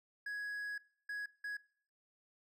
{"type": "tone bursts at uneven times", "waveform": "triangle", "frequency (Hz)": 1668, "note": "G#6", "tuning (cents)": 7, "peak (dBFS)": -37, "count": 3, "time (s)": [[0.26, 0.78], [1.09, 1.26], [1.44, 1.57]], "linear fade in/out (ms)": 5, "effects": ["noise-tail reverb RT60 0.5 s tail -20 dB re dry"]}